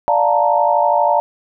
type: chord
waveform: sine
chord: Bb major seventh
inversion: first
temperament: equal with one note detuned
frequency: 587.3 / 701.7 / 880 / 932.3 Hz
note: D5 / F5 / A5 / Bb5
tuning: 0 / +8 / 0 / 0 cents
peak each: -17 dBFS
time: 0.08-1.2 s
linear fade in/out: 0 ms
effects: none

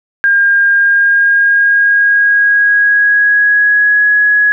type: tone with pitch glide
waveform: sine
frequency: 1610 to 1677.4 Hz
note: G6 to G#6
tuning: +46 to +17 cents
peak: -6 dBFS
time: 0.24-4.52 s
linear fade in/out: 0 ms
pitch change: +71 cents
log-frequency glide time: 0.73-4.08 s
effects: none

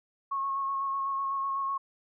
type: tone with vibrato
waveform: sine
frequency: 1093 Hz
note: C#6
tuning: 25 cents flat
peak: -28 dBFS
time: 0.31-1.78 s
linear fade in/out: 10 ms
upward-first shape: square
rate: 8 Hz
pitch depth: 15 cents each way
effects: none

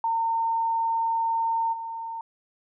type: tone with level steps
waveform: sine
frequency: 911 Hz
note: A#5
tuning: 40 cents flat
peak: -22 / -31 dBFS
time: 0.04-2.21 s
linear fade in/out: 2 ms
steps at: 1.72 s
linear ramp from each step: 20 ms
effects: none

